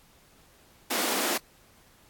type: high-pass noise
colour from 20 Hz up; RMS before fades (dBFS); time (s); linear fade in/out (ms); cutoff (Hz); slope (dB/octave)
pink; -28; 0.9-1.38; 10; 210; 96
effects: pink hiss -59 dBFS RMS until 2.09 s + AAC 64 kbps